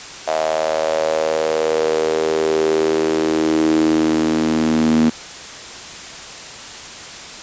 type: tone with high-pass filter sweep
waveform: sawtooth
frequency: 79.1 Hz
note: D#2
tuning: 29 cents sharp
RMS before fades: -17 dBFS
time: 0.27-5.1 s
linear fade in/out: 10 ms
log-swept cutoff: 650 to 240 Hz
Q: 6.8
effects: white hiss -33 dBFS RMS until 7.42 s + resampled to 16000 Hz